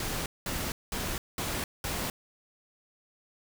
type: noise bursts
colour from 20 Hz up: pink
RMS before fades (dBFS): -33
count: 5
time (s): 0-2.1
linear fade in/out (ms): 2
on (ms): 260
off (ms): 200
effects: none